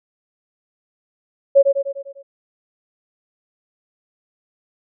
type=tone with echo; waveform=sine; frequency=554.4 Hz; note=C#5; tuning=in tune; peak=-6 dBFS; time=1.55-1.63 s; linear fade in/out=20 ms; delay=100 ms; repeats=6; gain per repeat=-5 dB; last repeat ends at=2.23 s; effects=none